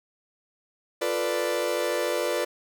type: chord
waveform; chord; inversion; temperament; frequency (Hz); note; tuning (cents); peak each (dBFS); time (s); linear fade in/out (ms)
40% pulse; B half-diminished seventh; second; equal; 349.2 / 440 / 493.9 / 587.3; F4 / A4 / B4 / D5; 0 / 0 / 0 / 0; -31 / -32 / -28 / -28; 1.01-2.45; 10
effects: none